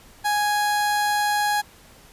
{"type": "tone", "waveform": "30% pulse", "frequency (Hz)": 830.6, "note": "G#5", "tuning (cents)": 0, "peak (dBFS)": -17, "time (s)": [0.24, 1.62], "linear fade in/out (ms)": 20, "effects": ["pink hiss -50 dBFS RMS until 2.12 s", "resampled to 32000 Hz"]}